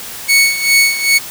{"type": "tone with tremolo", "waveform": "sawtooth", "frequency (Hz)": 2217, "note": "C#7", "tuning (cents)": 0, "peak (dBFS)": -3, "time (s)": [0.28, 1.19], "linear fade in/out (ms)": 20, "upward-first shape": "sine", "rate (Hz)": 2.5, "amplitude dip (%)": 75, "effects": ["white hiss -28 dBFS RMS until 1.3 s"]}